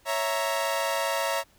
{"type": "chord", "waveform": "sawtooth", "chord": "A# diminished", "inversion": "first", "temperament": "equal", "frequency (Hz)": [554.4, 659.3, 932.3], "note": ["C#5", "E5", "A#5"], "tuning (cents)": [0, 0, 0], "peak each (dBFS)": -26, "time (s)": [0.05, 1.44], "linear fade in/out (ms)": 50, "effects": ["pink hiss -61 dBFS RMS until 1.58 s"]}